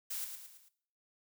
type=noise with echo; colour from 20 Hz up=blue; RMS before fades=-39 dBFS; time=0.1-0.25 s; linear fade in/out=10 ms; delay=110 ms; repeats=4; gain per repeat=-6 dB; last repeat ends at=0.69 s; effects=noise-tail reverb RT60 0.6 s tail -18 dB re dry